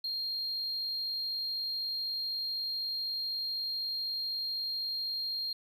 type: tone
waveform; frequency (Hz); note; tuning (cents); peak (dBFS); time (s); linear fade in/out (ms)
triangle; 4216; C8; +12; -30; 0.04-5.53; 5
effects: tanh soft clip ceiling -28 dBFS